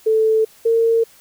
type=tone pair in turn; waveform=sine; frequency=440 / 456.8 Hz; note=A4 / A#4; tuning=0 / -35 cents; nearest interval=minor second; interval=65 cents; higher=second; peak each=-12 dBFS; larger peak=neither; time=0.06-0.45 / 0.65-1.04 s; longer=neither; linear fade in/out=10 ms; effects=white hiss -49 dBFS RMS until 1.2 s